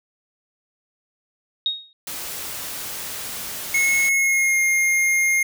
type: tone with exponential decay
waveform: sine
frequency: 3746 Hz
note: A#7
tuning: 8 cents sharp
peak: -16 dBFS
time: 1.66-1.93 s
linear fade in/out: 1 ms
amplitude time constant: 58 ms
type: noise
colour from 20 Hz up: white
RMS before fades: -31 dBFS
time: 2.07-4.09 s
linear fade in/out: 2 ms
type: tone with pitch glide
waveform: square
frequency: 2179 to 2129 Hz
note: C#7 to C7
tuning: -30 to +30 cents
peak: -17 dBFS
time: 3.74-5.43 s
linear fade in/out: 5 ms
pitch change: -40 cents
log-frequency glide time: 4.12-4.59 s
effects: none